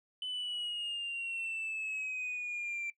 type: exponential sweep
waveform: sine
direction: down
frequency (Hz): 3022 to 2349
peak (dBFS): -33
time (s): 0.22-2.9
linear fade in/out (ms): 2
effects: noise-tail reverb RT60 0.1 s tail -20 dB re dry + tanh soft clip ceiling -33 dBFS